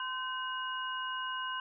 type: tone cluster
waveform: sine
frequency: 1030 / 1537 / 2881 Hz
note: C6 / G6 / F#7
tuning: -28 / -35 / -47 cents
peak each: -37 / -39 / -40 dBFS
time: 0-1.6 s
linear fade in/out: 2 ms
effects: none